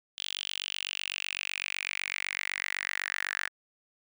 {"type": "tone with high-pass filter sweep", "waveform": "sawtooth", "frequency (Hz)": 47.95, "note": "G1", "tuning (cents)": -37, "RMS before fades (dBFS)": -35, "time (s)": [0.17, 3.49], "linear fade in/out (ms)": 20, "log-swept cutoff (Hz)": [3300, 1700], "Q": 5.7, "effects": []}